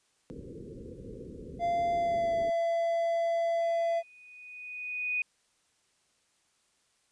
white low-pass noise, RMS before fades -44 dBFS, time 0.3-2.5 s, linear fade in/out 0 ms, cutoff 510 Hz, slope 96 dB/octave
triangle tone with pitch glide, 690 to 672.7 Hz, F5 to E5, -21 to +35 cents, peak -24 dBFS, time 1.59-4.03 s, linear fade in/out 50 ms, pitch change -44 cents, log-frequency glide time 1.95-2.35 s
sine tone with exponential growth, 2482 Hz, D#7, 5 cents flat, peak -26 dBFS, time 3.61-5.22 s, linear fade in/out 2 ms, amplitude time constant 350 ms
effects white hiss -71 dBFS RMS until 7.11 s + resampled to 22050 Hz

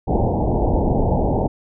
pink low-pass noise, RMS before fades -18 dBFS, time 0.07-1.48 s, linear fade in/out 20 ms, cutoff 900 Hz, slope 96 dB/octave, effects none

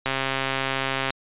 click train, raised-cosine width 0.3 ms, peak -8 dBFS, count 141, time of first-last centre 0.06-1.105 s, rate 134 Hz, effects resampled to 8000 Hz

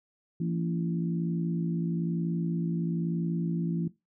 harmonic tone with a mistuned harmonic, 56.2 Hz, A1, 37 cents sharp, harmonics 3 / 4 / 5 / 6, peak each -28 / -36 / -38 / -38 dBFS, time 0.4-3.88 s, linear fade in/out 5 ms, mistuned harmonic 4, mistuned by +37 cents, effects noise-tail reverb RT60 0.2 s tail -18 dB re dry

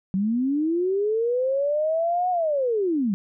sine linear two-way sweep, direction up then down, 183.8 to 737 to 183.8 Hz, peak -20 dBFS, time 0.14-3.14 s, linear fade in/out 0 ms, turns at 2.3 s, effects none

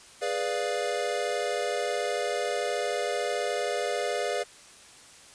square chord, G# diminished seventh, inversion none, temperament equal, 415.3 / 493.9 / 587.3 / 698.5 Hz, G#4 / B4 / D5 / F5, 0 / 0 / 0 / 0 cents, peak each -34 / -33 / -33 / -34 dBFS, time 0.21-4.44 s, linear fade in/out 20 ms, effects white hiss -51 dBFS RMS until 5.34 s + resampled to 22050 Hz

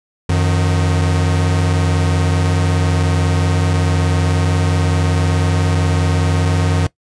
45% pulse tone pair together, 90.1 / 155.56 Hz, F#2 / D#3, -45 / 0 cents, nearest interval major sixth, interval 945 cents, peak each -14 / -18 dBFS, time 0.29-6.87 s, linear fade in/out 5 ms, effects noise-tail reverb RT60 0.1 s tail -19 dB re dry + resampled to 22050 Hz

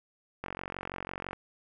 click train, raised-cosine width 0.5 ms, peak -21 dBFS, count 42, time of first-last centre 0.44-1.331 s, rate 46 Hz, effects none

